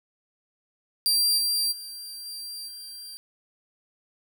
sawtooth tone with level steps, 4724 Hz, D8, 9 cents sharp, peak -17 / -20 / -34 / -32 / -36 dBFS, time 1.06-3.17 s, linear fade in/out 0 ms, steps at 1.37 / 1.71 / 2.25 / 2.67 s, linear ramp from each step 20 ms, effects 9-bit

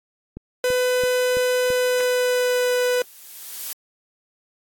click train, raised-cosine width 3 ms, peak -21 dBFS, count 5, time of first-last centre 0.37-1.703 s, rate 3 Hz
45% pulse tone with pitch glide, 501 to 496.4 Hz, B4 to B4, +25 to +9 cents, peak -18 dBFS, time 0.64-3.02 s, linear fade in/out 2 ms, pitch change -16 cents, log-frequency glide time 1.66-2.72 s
blue noise with exponential growth, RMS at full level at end -28 dBFS, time 2.3-3.73 s, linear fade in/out 1 ms, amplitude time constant 310 ms
effects AAC 64 kbps

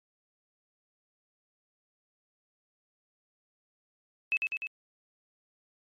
sine tone with echo, 2598 Hz, E7, 26 cents flat, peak -24 dBFS, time 4.32-4.37 s, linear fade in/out 0 ms, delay 100 ms, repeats 3, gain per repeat -3 dB, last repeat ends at 4.67 s, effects MP3 64 kbps

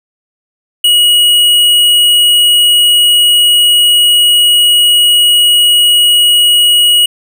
sine tone with tanh clipping, 2904 Hz, F#7, 33 cents flat, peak -6 dBFS, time 0.84-7.06 s, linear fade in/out 5 ms, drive 14 dB, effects none

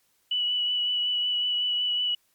sine tone with vibrato, 2952 Hz, F#7, 5 cents flat, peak -23 dBFS, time 0.31-2.15 s, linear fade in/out 5 ms, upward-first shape triangle, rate 5.4 Hz, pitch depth 20 cents each way, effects white hiss -68 dBFS RMS until 2.34 s + MP3 96 kbps

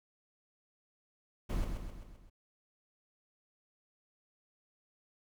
brown noise with echo, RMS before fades -33 dBFS, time 1.49-1.65 s, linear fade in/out 10 ms, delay 130 ms, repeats 5, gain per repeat -5 dB, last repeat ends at 2.3 s, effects none

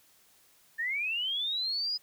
sine linear sweep, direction up, 1760 to 5020 Hz, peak -29 dBFS, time 0.78-1.98 s, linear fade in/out 20 ms, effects white hiss -63 dBFS RMS until 2.02 s

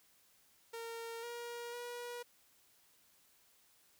sawtooth tone with pitch steps, 460.2 / 474.8 / 482.4 Hz, A#4 / A#4 / B4, -22 / +32 / -41 cents, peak -39 dBFS, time 0.73-2.23 s, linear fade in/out 10 ms, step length 500 ms, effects white hiss -69 dBFS RMS until 3.99 s

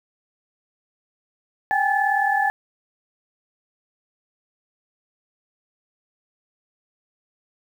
sine tone cluster, 783 / 822 / 1733 Hz, G5 / G#5 / A6, -2 / -18 / -27 cents, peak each -22 dBFS, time 1.71-2.5 s, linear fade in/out 0 ms, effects 8-bit

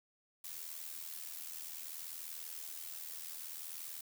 blue noise with amplitude modulation, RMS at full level -43 dBFS, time 0.44-4.01 s, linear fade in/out 5 ms, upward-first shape sine, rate 80.6 Hz, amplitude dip 65%, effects none

